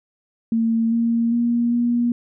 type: tone with pitch steps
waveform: sine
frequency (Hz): 227.3 / 231.8 / 236.8 / 239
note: A#3 / A#3 / A#3 / A#3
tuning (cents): -43 / -10 / +27 / +43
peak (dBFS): -16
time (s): 0.52-2.12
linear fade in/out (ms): 2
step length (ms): 400
effects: none